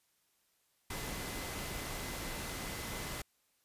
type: tone in noise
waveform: sine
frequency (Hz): 2034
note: C7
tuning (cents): -50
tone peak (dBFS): -51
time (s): 0.9-3.22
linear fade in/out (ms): 5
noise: pink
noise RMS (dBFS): -41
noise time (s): 0.9-3.22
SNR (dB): -13
effects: white hiss -75 dBFS RMS until 3.64 s + resampled to 32000 Hz